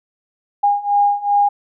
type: beating tone pair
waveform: sine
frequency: 813 / 815.6 Hz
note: G#5 / G#5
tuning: -37 / -32 cents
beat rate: 2.6 Hz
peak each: -17 / -15 dBFS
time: 0.63-1.49 s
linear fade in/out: 10 ms
effects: none